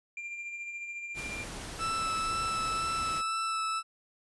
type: tone with tremolo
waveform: triangle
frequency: 2384 Hz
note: D7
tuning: 25 cents sharp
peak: -34 dBFS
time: 0.17-1.44 s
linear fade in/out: 2 ms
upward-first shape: sine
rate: 14 Hz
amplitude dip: 40%
type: noise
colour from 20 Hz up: pink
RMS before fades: -41 dBFS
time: 1.14-3.23 s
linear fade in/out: 50 ms
type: tone with vibrato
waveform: 40% pulse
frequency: 1318 Hz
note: E6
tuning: 1 cent flat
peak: -29 dBFS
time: 1.78-3.83 s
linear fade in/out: 50 ms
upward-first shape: sine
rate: 2 Hz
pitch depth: 10 cents each way
effects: resampled to 24000 Hz